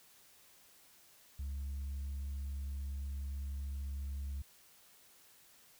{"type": "tone with tanh clipping", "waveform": "sine", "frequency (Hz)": 69.3, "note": "C#2", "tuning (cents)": 0, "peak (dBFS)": -38, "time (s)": [1.39, 4.42], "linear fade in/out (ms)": 5, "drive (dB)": 1, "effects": ["white hiss -63 dBFS RMS until 5.79 s"]}